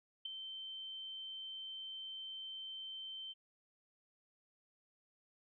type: tone with ADSR envelope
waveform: sine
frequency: 3104 Hz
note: G7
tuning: 18 cents flat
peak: -36 dBFS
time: 0.25-3.34 s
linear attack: 7 ms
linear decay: 8 ms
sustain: -8 dB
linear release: 28 ms
effects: none